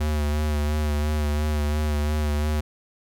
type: tone with vibrato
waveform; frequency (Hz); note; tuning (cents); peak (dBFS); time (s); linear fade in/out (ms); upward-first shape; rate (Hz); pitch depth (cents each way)
square; 75; D2; +37; -22; 0-2.61; 10; sine; 2.9; 31
effects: none